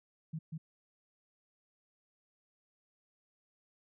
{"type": "tone with echo", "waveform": "sine", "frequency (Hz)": 159.1, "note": "D#3", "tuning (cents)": 39, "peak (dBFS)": -36, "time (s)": [0.33, 0.39], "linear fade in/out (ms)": 10, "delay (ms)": 190, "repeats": 1, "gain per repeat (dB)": -2, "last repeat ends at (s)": 0.58, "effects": []}